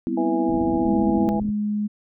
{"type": "chord", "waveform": "sine", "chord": "C major seventh", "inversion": "second", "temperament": "equal", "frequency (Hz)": [196, 246.9, 261.6, 329.6], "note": ["G3", "B3", "C4", "E4"], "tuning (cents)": [0, 0, 0, 0], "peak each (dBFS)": [-31, -26, -29, -26], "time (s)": [0.07, 1.29], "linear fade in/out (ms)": 0}
{"type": "harmonic tone", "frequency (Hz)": 164.81, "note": "E3", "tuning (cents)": 0, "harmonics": [2, 3, 4, 5], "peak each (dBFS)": [-28, -31, -31, -28], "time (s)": [0.17, 1.4], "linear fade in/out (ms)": 5}
{"type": "low-pass noise", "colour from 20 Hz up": "white", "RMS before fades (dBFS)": -34, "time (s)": [0.48, 1.51], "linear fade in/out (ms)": 10, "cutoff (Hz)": 240, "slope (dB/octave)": 24}
{"type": "tone", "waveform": "sine", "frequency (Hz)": 209, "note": "G#3", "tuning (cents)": 11, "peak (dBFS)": -21, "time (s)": [0.85, 1.88], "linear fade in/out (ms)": 20}
{"effects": []}